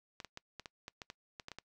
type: clicks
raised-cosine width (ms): 0.2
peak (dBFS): -27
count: 12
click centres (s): 0.202 / 0.247 / 0.374 / 0.597 / 0.658 / 0.881 / 1.018 / 1.101 / 1.398 / 1.484 / 1.517 / 1.586
effects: noise-tail reverb RT60 0.1 s tail -24 dB re dry